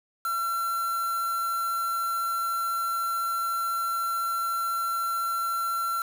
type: tone with quantisation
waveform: triangle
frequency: 1357 Hz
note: E6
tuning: 50 cents sharp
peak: -24 dBFS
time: 0.25-6.02 s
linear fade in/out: 2 ms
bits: 6
effects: none